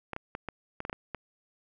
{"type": "clicks", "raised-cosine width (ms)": 0.5, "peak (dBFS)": -20, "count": 9, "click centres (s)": [0.133, 0.164, 0.351, 0.487, 0.804, 0.851, 0.897, 0.929, 1.147], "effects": []}